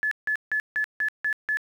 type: tone bursts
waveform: sine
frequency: 1721 Hz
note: A6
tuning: 39 cents flat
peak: -22 dBFS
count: 7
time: 0.03-1.571 s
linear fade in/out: 0 ms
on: 83 ms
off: 160 ms
effects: 9-bit